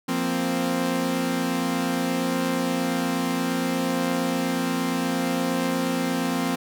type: chord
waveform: sawtooth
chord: F suspended fourth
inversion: none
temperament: equal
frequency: 174.61 / 233.1 / 261.6 Hz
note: F3 / Bb3 / C4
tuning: 0 / 0 / 0 cents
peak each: -25 / -25 / -21 dBFS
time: 0.08-6.56 s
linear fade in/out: 10 ms
effects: none